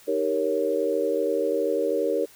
sine chord, Eb dominant seventh, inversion none, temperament equal with one note detuned, 311.1 / 393.8 / 466.2 / 554.4 Hz, Eb4 / G4 / Bb4 / Db5, 0 / +8 / 0 / 0 cents, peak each -30 / -28 / -25 / -27 dBFS, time 0.07-2.26 s, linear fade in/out 20 ms, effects white hiss -52 dBFS RMS until 2.35 s

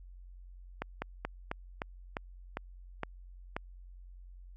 slowing click train, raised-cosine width 0.5 ms, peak -19 dBFS, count 9, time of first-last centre 0.82-3.565 s, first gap 200 ms, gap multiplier 1.15, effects added 45 Hz sine -48 dBFS peak until 4.56 s

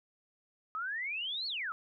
sine exponential two-way sweep, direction up then down, 1246 to 4473 to 1246 Hz, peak -34 dBFS, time 0.75-1.72 s, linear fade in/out 0 ms, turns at 1.47 s, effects none

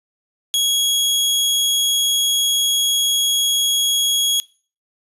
sawtooth tone, 3322 Hz, G#7, in tune, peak -12 dBFS, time 0.54-4.4 s, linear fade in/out 0 ms, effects noise-tail reverb RT60 0.4 s tail -21 dB re dry + resampled to 32000 Hz

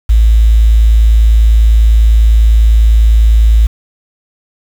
sine tone with quantisation, 55 Hz, A1, in tune, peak -3 dBFS, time 0.09-3.67 s, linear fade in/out 10 ms, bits 5, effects none

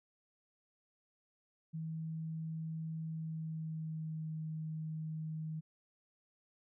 sine tone with pitch glide, 160.4 to 157.46 Hz, E3 to D#3, -47 to +21 cents, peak -38 dBFS, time 1.73-5.61 s, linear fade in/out 20 ms, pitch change -32 cents, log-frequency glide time 3.07-4.34 s, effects none

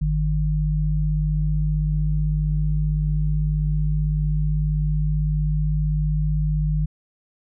sine tone pair together, 50.92 / 152.6 Hz, G#1 / D#3, -33 / -33 cents, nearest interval octave + perfect fifth, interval 1900 cents, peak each -21 dBFS, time 0.01-6.86 s, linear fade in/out 10 ms, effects none

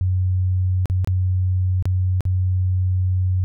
sine tone with dropouts, 92.3 Hz, F#2, 4 cents flat, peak -16 dBFS, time 0.01-3.44 s, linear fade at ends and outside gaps 0 ms, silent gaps 0.857-0.899 / 1.046-1.074 / 1.825-1.855 / 2.207-2.253 s, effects none

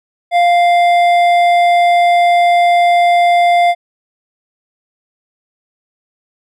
sine tone with hard clipping, 698 Hz, F5, 1 cent flat, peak -9 dBFS, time 0.31-3.75 s, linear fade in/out 50 ms, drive 9 dB, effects none

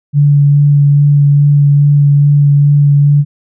sine tone with vibrato, 144 Hz, D3, 34 cents flat, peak -4 dBFS, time 0.13-3.25 s, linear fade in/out 50 ms, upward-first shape sine, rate 2.4 Hz, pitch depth 12 cents each way, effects none

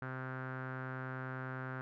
sawtooth tone with low-pass filter, 130 Hz, C3, 11 cents flat, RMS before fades -42 dBFS, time 0.02-1.81 s, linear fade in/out 0 ms, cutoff 1500 Hz, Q 5.4, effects none

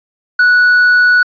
triangle tone, 1473 Hz, F#6, 8 cents flat, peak -4 dBFS, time 0.39-1.23 s, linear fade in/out 5 ms, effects resampled to 11025 Hz

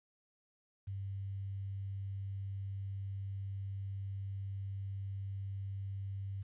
sine tone with quantisation, 98 Hz, G2, in tune, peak -38 dBFS, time 0.87-6.43 s, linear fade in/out 10 ms, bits 11, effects resampled to 8000 Hz

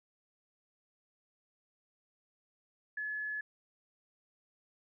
sine tone, 1709 Hz, G#6, 49 cents sharp, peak -35 dBFS, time 2.97-3.41 s, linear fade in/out 5 ms, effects none

